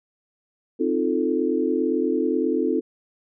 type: chord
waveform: sine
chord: F dominant seventh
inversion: second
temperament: equal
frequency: 261.6 / 311.1 / 349.2 / 440 Hz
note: C4 / Eb4 / F4 / A4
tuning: 0 / 0 / 0 / 0 cents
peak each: -25 dBFS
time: 0.79-2.81 s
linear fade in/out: 20 ms
effects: none